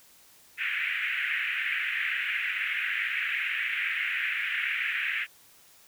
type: band-pass noise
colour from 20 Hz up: white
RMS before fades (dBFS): -30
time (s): 0.57-5.27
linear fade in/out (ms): 50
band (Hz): 1600 to 2600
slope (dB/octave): 48
effects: white hiss -57 dBFS RMS until 5.87 s